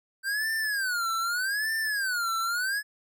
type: tone with vibrato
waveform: square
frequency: 1546 Hz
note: G6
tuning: 24 cents flat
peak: -27 dBFS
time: 0.23-2.83 s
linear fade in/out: 50 ms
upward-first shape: sine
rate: 0.82 Hz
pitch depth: 250 cents each way
effects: none